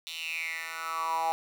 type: tone with high-pass filter sweep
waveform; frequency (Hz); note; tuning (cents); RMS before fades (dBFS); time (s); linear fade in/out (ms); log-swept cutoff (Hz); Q
10% pulse; 163.3; E3; -16; -33; 0.07-1.32; 0; 3400 to 790; 7.5
effects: none